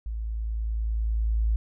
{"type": "tone with level ramp", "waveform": "sine", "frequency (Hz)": 55, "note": "A1", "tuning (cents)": 0, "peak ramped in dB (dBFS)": [-29, -20], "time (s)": [0.06, 1.56], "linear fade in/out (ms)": 0, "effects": []}